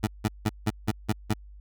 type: tone bursts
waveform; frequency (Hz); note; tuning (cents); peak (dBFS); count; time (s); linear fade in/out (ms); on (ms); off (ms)
20% pulse; 107.2; A2; -45; -17; 7; 0.03-1.337; 10; 41; 170
effects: added 50 Hz sine -44 dBFS peak until 1.6 s